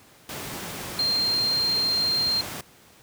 sine tone in noise, 4186 Hz, C8, in tune, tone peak -21 dBFS, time 0.99-2.41 s, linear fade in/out 2 ms, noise pink, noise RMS -34 dBFS, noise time 0.29-2.61 s, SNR +10 dB, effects pink hiss -53 dBFS RMS until 3.02 s + high-pass 100 Hz 12 dB/octave

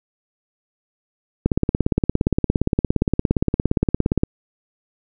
click train, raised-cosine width 3 ms, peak -3 dBFS, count 49, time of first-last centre 1.46-4.235 s, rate 17.3 Hz, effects none

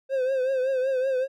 triangle tone with vibrato, 523.3 Hz, C5, in tune, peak -20 dBFS, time 0.09-1.28 s, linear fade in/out 50 ms, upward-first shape triangle, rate 5.3 Hz, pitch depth 77 cents each way, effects none

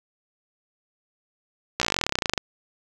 slowing click train, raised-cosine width 0.2 ms, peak -4 dBFS, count 23, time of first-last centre 1.8-2.378 s, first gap 15 ms, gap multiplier 1.05, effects 7-bit

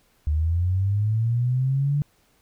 sine linear sweep, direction up, 73.2 to 146.83 Hz, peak -19 dBFS, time 0.27-2.02 s, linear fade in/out 0 ms, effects pink hiss -63 dBFS RMS until 2.41 s

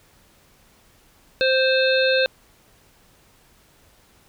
harmonic tone, 523.3 Hz, C5, in tune, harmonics 1 / 3 / 5 / 7 / 8, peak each -18 / -23 / -25 / -26 / -27 dBFS, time 1.41-2.26 s, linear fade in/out 0 ms, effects pink hiss -56 dBFS RMS until 4.28 s

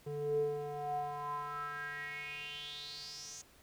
square tone with band-pass filter sweep, 146.1 Hz, D3, 9 cents flat, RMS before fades -40 dBFS, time 0.06-3.42 s, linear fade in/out 10 ms, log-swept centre 330 to 6600 Hz, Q 7, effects pink hiss -63 dBFS RMS until 3.62 s

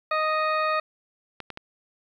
harmonic tone, 622.3 Hz, D#5, in tune, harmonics 1 / 2 / 3 / 4 / 6 / 7, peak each -27 / -24 / -32 / -33 / -41 / -41 dBFS, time 0.11-0.8 s, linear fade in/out 5 ms
clicks, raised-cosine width 0.3 ms, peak -20 dBFS, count 3, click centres 1.403 / 1.503 / 1.574 s
effects 10-bit

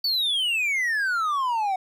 triangle exponential sweep, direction down, 4580 to 740 Hz, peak -20 dBFS, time 0.04-1.76 s, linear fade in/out 5 ms, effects none

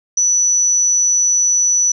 sine tone, 5940 Hz, F#8, 6 cents sharp, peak -11 dBFS, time 0.17-1.92 s, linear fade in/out 5 ms, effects none

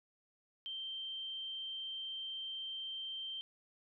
sine tone, 3136 Hz, G7, in tune, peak -40 dBFS, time 0.66-3.41 s, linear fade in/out 0 ms, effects none

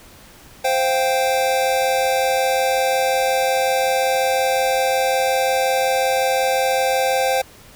square chord, C suspended fourth, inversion none, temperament equal, 523.3 / 698.5 / 784 Hz, C5 / F5 / G5, 0 / 0 / 0 cents, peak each -20 / -25 / -21 dBFS, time 0.64-7.42 s, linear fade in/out 10 ms, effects pink hiss -45 dBFS RMS until 7.75 s

